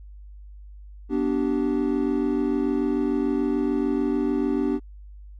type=chord; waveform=triangle; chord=G major; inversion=first; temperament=equal with one note detuned; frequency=246.9 / 293.7 / 385.7 Hz; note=B3 / D4 / G4; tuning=0 / 0 / -28 cents; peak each=-24 / -22 / -25 dBFS; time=1.09-4.8 s; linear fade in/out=50 ms; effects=added 50 Hz sine -40 dBFS peak until 5.39 s